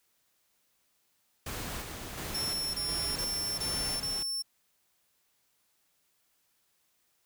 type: noise with tremolo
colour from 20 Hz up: pink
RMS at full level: -38 dBFS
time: 1.46-4.23 s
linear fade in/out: 5 ms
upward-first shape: square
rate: 1.4 Hz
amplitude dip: 35%
type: tone bursts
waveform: sawtooth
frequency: 5400 Hz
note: E8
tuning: 41 cents sharp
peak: -29 dBFS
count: 5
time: 2.34-4.424 s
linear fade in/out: 10 ms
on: 400 ms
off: 21 ms
effects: white hiss -73 dBFS RMS until 7.25 s